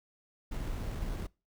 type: noise with sample-and-hold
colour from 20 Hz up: brown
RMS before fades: -36 dBFS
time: 0.51-1.27 s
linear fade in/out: 10 ms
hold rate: 4900 Hz
effects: noise-tail reverb RT60 0.3 s tail -24 dB re dry